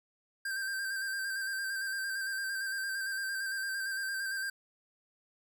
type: tone with vibrato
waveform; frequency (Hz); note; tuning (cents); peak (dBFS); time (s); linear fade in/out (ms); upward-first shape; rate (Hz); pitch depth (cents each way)
square; 1575; G6; +8; -34; 0.45-4.5; 5; square; 8.8; 29
effects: none